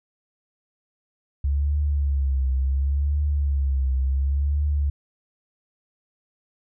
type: tone with vibrato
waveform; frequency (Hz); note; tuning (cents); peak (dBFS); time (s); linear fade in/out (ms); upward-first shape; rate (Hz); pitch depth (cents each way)
sine; 69.3; C#2; 0; -19; 1.44-4.9; 5; triangle; 0.7; 110
effects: none